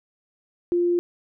sine tone, 349.2 Hz, F4, in tune, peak -18 dBFS, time 0.72-0.99 s, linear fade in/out 0 ms, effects none

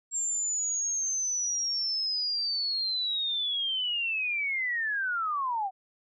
sine linear sweep, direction down, 7459 to 740 Hz, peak -27 dBFS, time 0.11-5.71 s, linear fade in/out 50 ms, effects none

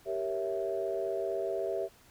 sine chord, G diminished seventh, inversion none, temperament equal with one note detuned, 390.4 / 466.2 / 554.4 / 659.3 Hz, G4 / Bb4 / Db5 / Fb5, -7 / 0 / 0 / 0 cents, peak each -34 / -38 / -38 / -34 dBFS, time 0.05-1.89 s, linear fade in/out 50 ms, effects tanh soft clip ceiling -20 dBFS + pink hiss -60 dBFS RMS until 2.1 s

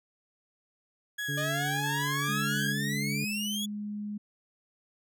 35% pulse tone with vibrato, 1665 Hz, G#6, 4 cents sharp, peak -30 dBFS, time 1.18-2.73 s, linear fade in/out 10 ms, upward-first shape sine, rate 5.2 Hz, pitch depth 12 cents each way
harmonic tone, 143.3 Hz, D3, 42 cents flat, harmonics 1 / 2 / 3, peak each -33 / -39 / -44 dBFS, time 1.28-3.25 s, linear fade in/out 10 ms
sawtooth exponential sweep, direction up, 595 to 3424 Hz, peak -29 dBFS, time 1.37-3.66 s, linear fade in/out 10 ms
sine tone, 208 Hz, G#3, 3 cents sharp, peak -33 dBFS, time 2.28-4.18 s, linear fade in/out 10 ms
effects none

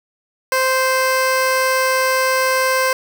15% pulse tone, 521 Hz, C5, 7 cents flat, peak -8 dBFS, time 0.52-2.93 s, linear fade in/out 2 ms, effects 8-bit

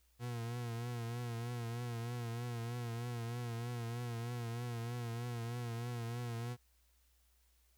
40% pulse tone with vibrato, 118.6 Hz, A#2, 30 cents sharp, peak -38 dBFS, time 0.19-6.57 s, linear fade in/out 50 ms, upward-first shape triangle, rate 3.2 Hz, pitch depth 61 cents each way, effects added 60 Hz sine -70 dBFS peak until 7.77 s + white hiss -75 dBFS RMS until 7.77 s

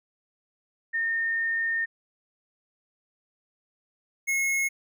sine / square tone pair in turn, 1826 / 2171 Hz, A#6 / C#7, -36 / -37 cents, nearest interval minor third, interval 299 cents, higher second, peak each -24 dBFS, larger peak neither, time 0.93-1.86 / 4.27-4.69 s, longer first, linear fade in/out 20 ms, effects none

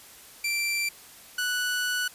sawtooth tone pair in turn, 2349 / 1479.8 Hz, D7 / F#6, 0 / 0 cents, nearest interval minor sixth, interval 800 cents, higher first, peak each -22 dBFS, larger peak neither, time 0.44-0.89 / 1.38-2.08 s, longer second, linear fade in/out 5 ms, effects white hiss -49 dBFS RMS until 2.14 s + resampled to 32000 Hz

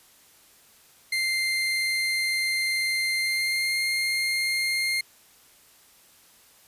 30% pulse tone with pitch glide, 2093 to 2119 Hz, C7 to C7, 0 to +21 cents, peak -21 dBFS, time 1.12-5.01 s, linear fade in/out 5 ms, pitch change +21 cents, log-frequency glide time 3.17-3.79 s, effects white hiss -56 dBFS RMS until 6.67 s + resampled to 32000 Hz

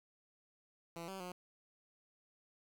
10% pulse tone with pitch steps, 168.3 / 191.9 / 180 Hz, E3 / G3 / F#3, +36 / -37 / -47 cents, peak -36 dBFS, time 0.96-1.32 s, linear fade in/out 2 ms, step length 120 ms, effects 11-bit

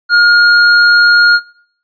square tone, 1424 Hz, F6, 33 cents sharp, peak -5 dBFS, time 0.09-1.4 s, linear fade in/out 50 ms, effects noise-tail reverb RT60 0.6 s tail -22 dB re dry + resampled to 11025 Hz

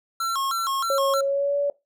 square tone with vibrato, 1211 Hz, D#6, 47 cents flat, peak -24 dBFS, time 0.2-1.21 s, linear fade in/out 5 ms, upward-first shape square, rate 3.2 Hz, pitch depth 190 cents each way
sine tone with pitch glide, 550 to 571 Hz, C#5 to D5, -14 to -49 cents, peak -20 dBFS, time 0.9-1.7 s, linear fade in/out 2 ms, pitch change +65 cents, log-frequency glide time 1.21-1.57 s
effects noise-tail reverb RT60 0.2 s tail -20 dB re dry

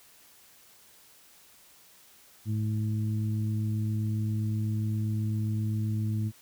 harmonic tone, 107.6 Hz, A2, 38 cents flat, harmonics 1 / 2 / 3, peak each -27 / -34 / -42 dBFS, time 2.45-6.32 s, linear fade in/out 50 ms, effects white hiss -57 dBFS RMS until 6.41 s

